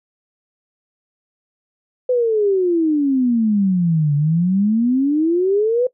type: exponential two-way sweep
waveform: sine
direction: down then up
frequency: 510 to 142.6 to 510 Hz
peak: -13 dBFS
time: 2.09-5.87 s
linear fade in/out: 5 ms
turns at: 4.15 s
effects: noise-tail reverb RT60 0.1 s tail -20 dB re dry